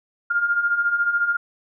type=beating tone pair; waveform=sine; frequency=1396.9 / 1410.9 Hz; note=F6 / F6; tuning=0 / +17 cents; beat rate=14 Hz; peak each=-25 / -19 dBFS; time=0.3-1.37 s; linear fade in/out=10 ms; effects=none